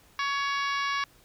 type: harmonic tone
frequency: 560 Hz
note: C#5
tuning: 18 cents sharp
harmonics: 2 / 3 / 4 / 5 / 6 / 7 / 8 / 9 / 10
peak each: -29 / -33 / -34 / -40 / -41 / -41 / -44 / -44 / -43 dBFS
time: 0.19-1.04 s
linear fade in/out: 2 ms
effects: pink hiss -59 dBFS RMS until 1.24 s